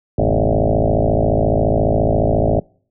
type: tone with frequency modulation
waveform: sine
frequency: 261.6 Hz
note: C4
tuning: in tune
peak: -12 dBFS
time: 0.18-2.6 s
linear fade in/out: 5 ms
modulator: 54.4 Hz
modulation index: 7.7
effects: noise-tail reverb RT60 0.5 s tail -26 dB re dry